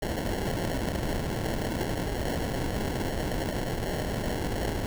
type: noise with sample-and-hold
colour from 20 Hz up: pink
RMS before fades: -30 dBFS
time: 0.02-4.86 s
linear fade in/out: 2 ms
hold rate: 1225 Hz
effects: none